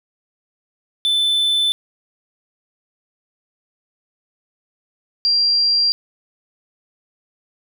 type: tone pair in turn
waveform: triangle / sine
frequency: 3520 / 4749 Hz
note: A7 / D8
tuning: 0 / +18 cents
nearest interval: perfect fourth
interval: 518 cents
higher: second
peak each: -13 dBFS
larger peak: neither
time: 1.05-1.72 / 5.25-5.92 s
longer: neither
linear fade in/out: 0 ms
effects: none